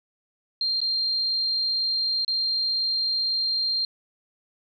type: tone with dropouts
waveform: sine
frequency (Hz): 4186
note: C8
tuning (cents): 0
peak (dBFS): -22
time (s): 0.61-3.85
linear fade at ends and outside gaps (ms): 2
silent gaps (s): 0.804-0.815 / 2.248-2.279
effects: none